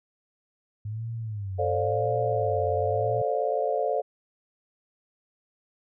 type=tone with vibrato; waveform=sine; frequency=103.2 Hz; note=G#2; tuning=10 cents flat; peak=-30 dBFS; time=0.85-3.22 s; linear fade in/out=5 ms; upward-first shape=sine; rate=0.94 Hz; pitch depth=190 cents each way
type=chord; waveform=sine; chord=D minor seventh; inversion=second; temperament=just; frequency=440.5 / 528.6 / 587.3 / 704.8 Hz; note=A4 / C5 / D5 / F5; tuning=+2 / +18 / 0 / +16 cents; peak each=-29 dBFS; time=1.58-4.02 s; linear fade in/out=20 ms
effects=none